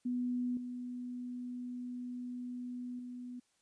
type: tone with level steps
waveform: sine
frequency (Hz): 246.9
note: B3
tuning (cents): 0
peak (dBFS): -32 / -39 / -42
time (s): 0.05-3.4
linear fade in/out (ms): 10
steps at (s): 0.57 / 2.99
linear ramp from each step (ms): 2
effects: white hiss -75 dBFS RMS until 3.61 s + resampled to 22050 Hz